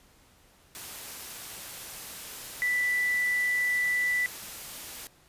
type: tone in noise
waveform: sine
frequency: 1977 Hz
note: B6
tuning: 1 cent sharp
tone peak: -24 dBFS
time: 2.62-4.26 s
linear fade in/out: 0 ms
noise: white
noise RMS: -41 dBFS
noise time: 0.75-5.07 s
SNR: +14 dB
effects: pink hiss -60 dBFS RMS until 5.28 s + resampled to 32000 Hz